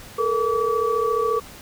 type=tone cluster; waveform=sine; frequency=436.6 / 470.9 / 1148 Hz; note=A4 / A#4 / D6; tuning=-13 / +18 / -40 cents; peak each=-23 dBFS; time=0.18-1.4 s; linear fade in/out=10 ms; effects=pink hiss -42 dBFS RMS until 1.61 s